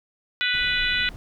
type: harmonic tone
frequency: 493.9 Hz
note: B4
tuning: in tune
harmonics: 3 / 4 / 5 / 6 / 7 / 8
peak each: -26 / -27 / -28 / -29 / -29 / -30 dBFS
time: 0.41-1.09 s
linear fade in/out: 0 ms
type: noise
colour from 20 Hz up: brown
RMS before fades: -37 dBFS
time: 0.54-1.16 s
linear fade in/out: 0 ms
effects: none